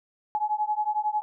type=beating tone pair; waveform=sine; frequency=842 / 853 Hz; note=G#5 / G#5; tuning=+24 / +46 cents; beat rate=11 Hz; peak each=-27 dBFS; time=0.35-1.22 s; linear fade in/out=0 ms; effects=none